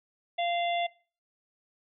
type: harmonic tone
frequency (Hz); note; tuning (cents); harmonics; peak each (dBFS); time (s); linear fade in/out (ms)
692; F5; -16; 1 / 3 / 4 / 5; -27 / -37 / -40 / -37; 0.38-0.87; 10
effects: noise-tail reverb RT60 0.4 s tail -22 dB re dry